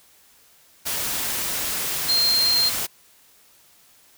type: tone in noise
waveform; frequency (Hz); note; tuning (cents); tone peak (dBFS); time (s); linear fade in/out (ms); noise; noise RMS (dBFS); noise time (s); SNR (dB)
sine; 4186; C8; 0; -17; 2.08-2.7; 20; white; -26; 0.85-2.87; +6
effects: white hiss -55 dBFS RMS until 4.17 s